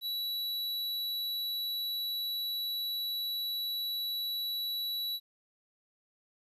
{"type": "tone", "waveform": "square", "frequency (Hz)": 3929, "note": "B7", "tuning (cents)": -10, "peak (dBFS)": -33, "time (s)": [0.01, 5.2], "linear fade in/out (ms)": 50, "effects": ["resampled to 32000 Hz", "12-bit"]}